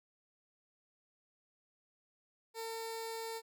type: tone with notch filter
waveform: 15% pulse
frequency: 452.4 Hz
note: A4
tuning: 48 cents sharp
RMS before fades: -42 dBFS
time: 2.54-3.42 s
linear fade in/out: 50 ms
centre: 1500 Hz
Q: 1.3
effects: none